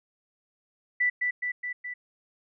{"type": "tone with echo", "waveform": "sine", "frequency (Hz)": 1975.5, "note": "B6", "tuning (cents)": 0, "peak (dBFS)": -21, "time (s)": [1, 1.1], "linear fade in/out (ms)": 10, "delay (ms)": 210, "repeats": 4, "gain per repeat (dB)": -3, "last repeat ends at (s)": 1.94, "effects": []}